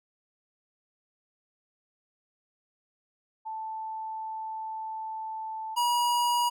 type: tone pair in turn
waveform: sine / square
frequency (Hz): 880 / 962.1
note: A5 / B5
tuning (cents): 0 / -46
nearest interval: major second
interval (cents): 154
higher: second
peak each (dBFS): -33 / -24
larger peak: second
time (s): 3.45-5.76 / 5.76-6.5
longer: first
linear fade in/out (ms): 20
effects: none